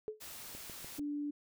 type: tone with exponential decay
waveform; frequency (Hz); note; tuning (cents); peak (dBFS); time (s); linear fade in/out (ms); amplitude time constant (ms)
sine; 430; A4; -40; -33; 0.08-0.22; 0; 30
type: noise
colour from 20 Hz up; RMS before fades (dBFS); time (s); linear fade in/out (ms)
white; -48; 0.2-1; 20
type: click train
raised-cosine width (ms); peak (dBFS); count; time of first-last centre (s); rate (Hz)
2; -36; 4; 0.55-0.993; 6.77
type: tone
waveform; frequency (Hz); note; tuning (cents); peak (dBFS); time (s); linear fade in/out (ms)
sine; 291.8; D4; -11; -35; 0.98-1.31; 10
effects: none